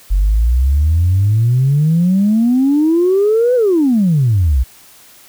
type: exponential two-way sweep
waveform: sine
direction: up then down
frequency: 45.09 to 510 to 58.1 Hz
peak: -8 dBFS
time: 0.1-4.64 s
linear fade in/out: 20 ms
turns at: 3.55 s
effects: tanh soft clip ceiling -5 dBFS + white hiss -43 dBFS RMS until 5.28 s